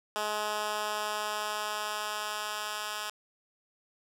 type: tone with high-pass filter sweep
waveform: 10% pulse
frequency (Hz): 211.2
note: G#3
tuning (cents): +29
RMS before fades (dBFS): -34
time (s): 0.16-3.1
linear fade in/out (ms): 0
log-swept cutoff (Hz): 580 to 1400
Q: 0.73
effects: low-pass 12000 Hz 12 dB/octave + 9-bit